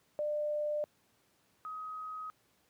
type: tone pair in turn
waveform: sine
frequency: 597 / 1262.2 Hz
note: D5 / D#6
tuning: +28 / +24 cents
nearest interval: octave + minor second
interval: 1296 cents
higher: second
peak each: -31 / -39 dBFS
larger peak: first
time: 0.19-0.84 / 1.65-2.3 s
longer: neither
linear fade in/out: 0 ms
effects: pink hiss -71 dBFS RMS until 2.69 s + high-pass 100 Hz 12 dB/octave